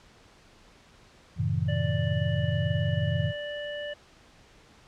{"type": "chord", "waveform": "sine", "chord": "F# diminished seventh", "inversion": "none", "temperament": "just", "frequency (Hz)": [92.5, 111, 133.2, 159.84], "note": ["F#2", "A2", "C3", "Eb3"], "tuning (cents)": [0, 16, 31, 47], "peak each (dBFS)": -30, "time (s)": [1.36, 3.33], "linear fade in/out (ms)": 50}
{"type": "harmonic tone", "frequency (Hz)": 587.3, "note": "D5", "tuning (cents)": 0, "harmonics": [1, 3, 5], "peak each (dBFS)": [-34, -39, -41], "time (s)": [1.68, 3.94], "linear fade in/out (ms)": 10}
{"effects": ["pink hiss -56 dBFS RMS until 4.87 s", "low-pass 6000 Hz 12 dB/octave"]}